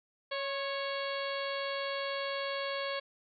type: harmonic tone with a mistuned harmonic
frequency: 554.4 Hz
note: C#5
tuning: in tune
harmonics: 1 / 2 / 3 / 4 / 5 / 6 / 7 / 8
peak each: -36 / -40 / -42 / -43 / -46 / -44 / -49 / -45 dBFS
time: 0.31-3 s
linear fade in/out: 10 ms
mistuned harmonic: 2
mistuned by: -29 cents
effects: none